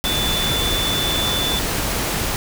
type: tone in noise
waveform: sine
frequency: 3494 Hz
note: A7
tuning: 13 cents flat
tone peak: -21 dBFS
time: 0.05-1.59 s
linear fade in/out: 0 ms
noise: pink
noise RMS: -22 dBFS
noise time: 0.04-2.36 s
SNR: -2 dB
effects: none